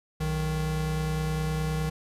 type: tone pair together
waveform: square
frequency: 61.9 / 155.98 Hz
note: B1 / D#3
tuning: +5 / +5 cents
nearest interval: octave + major third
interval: 1600 cents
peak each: -33 / -28 dBFS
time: 0.2-1.9 s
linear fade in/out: 10 ms
effects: resampled to 32000 Hz